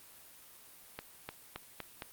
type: accelerating click train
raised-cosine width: 0.3 ms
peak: -23 dBFS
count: 5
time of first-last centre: 0.99-2.022 s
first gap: 300 ms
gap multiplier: 0.9
effects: white hiss -56 dBFS RMS until 2.12 s + Opus 32 kbps